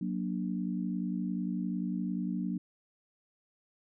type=chord; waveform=sine; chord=Gb augmented; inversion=none; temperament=equal with one note detuned; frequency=185 / 236.3 / 293.7 Hz; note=Gb3 / Bb3 / D4; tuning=0 / +24 / 0 cents; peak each=-33 / -36 / -38 dBFS; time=0.01-2.58 s; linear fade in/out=5 ms; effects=none